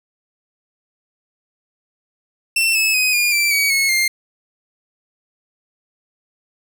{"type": "tone with pitch steps", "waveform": "sawtooth", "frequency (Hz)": [2691, 2599, 2511, 2425, 2343, 2263, 2186, 2111], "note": ["E7", "E7", "D#7", "D#7", "D7", "C#7", "C#7", "C7"], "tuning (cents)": [35, -25, 15, -45, -5, 35, -25, 15], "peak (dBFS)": -11, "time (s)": [2.56, 4.08], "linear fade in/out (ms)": 5, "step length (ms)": 190, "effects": []}